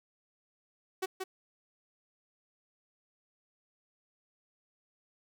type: tone with echo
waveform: sawtooth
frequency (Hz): 377.1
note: F#4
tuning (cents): +33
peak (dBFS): -27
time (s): 1.02-1.06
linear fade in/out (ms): 10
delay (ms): 180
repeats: 1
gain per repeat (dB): -4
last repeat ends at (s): 1.24
effects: 11-bit